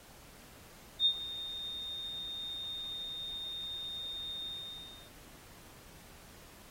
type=tone with ADSR envelope; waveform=sine; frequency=3664 Hz; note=A#7; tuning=31 cents flat; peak=-22 dBFS; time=0.99-5.11 s; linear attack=66 ms; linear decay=73 ms; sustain=-16 dB; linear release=660 ms; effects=pink hiss -56 dBFS RMS until 6.7 s + AAC 48 kbps